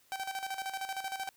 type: tone with tremolo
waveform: sawtooth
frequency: 773 Hz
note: G5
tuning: 24 cents flat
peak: -30 dBFS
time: 0.12-1.29 s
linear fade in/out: 0 ms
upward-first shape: square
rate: 13 Hz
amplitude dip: 65%
effects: white hiss -66 dBFS RMS until 1.36 s